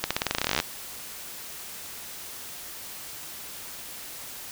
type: accelerating click train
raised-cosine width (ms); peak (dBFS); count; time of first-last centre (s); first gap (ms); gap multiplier
0.2; -6; 19; 0.04-0.601; 66; 0.9
effects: white hiss -40 dBFS RMS until 4.51 s